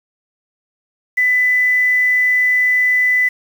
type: tone with quantisation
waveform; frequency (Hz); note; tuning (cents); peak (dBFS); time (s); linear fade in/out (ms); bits
sine; 1998; B6; +20; -11; 1.17-3.29; 10; 6
effects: none